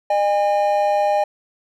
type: tone pair together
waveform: triangle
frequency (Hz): 607.4 / 813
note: D#5 / G#5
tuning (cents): -42 / -37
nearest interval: perfect fourth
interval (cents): 505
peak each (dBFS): -16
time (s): 0.1-1.24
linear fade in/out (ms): 5
effects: none